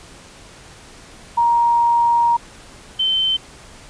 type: tone pair in turn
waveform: sine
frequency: 941 / 3086 Hz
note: A#5 / G7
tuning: +16 / -28 cents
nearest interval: octave + major sixth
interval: 2056 cents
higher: second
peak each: -12 / -15 dBFS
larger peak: first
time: 1.37-2.37 / 2.99-3.37 s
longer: first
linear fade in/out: 10 ms
effects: pink hiss -42 dBFS RMS until 3.89 s + resampled to 22050 Hz